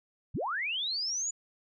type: linear sweep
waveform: sine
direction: up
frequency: 49.23 to 7000 Hz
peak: -30 dBFS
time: 0.34-1.31 s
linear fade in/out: 10 ms
effects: none